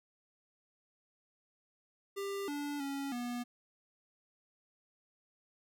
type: tone with pitch steps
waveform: square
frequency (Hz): 397 / 289.4 / 277.5 / 242.5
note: G4 / D4 / C#4 / B3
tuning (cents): +22 / -25 / +2 / -31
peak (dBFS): -37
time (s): 2.16-3.44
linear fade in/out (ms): 20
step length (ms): 320
effects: none